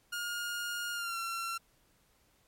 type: tone with pitch glide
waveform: sawtooth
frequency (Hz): 1422 to 1359.4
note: F6 to F6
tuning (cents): +31 to -47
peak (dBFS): -31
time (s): 0.12-1.58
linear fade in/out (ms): 10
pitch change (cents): -78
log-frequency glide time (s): 0.93-1.17
effects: pink hiss -69 dBFS RMS until 2.47 s + MP3 64 kbps